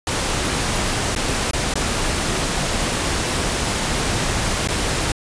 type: noise with dropouts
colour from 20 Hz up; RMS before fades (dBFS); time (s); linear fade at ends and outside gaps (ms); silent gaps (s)
pink; -21; 0.07-5.12; 2; 1.151-1.161 / 1.511-1.533 / 1.739-1.755 / 4.675-4.686
effects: resampled to 22050 Hz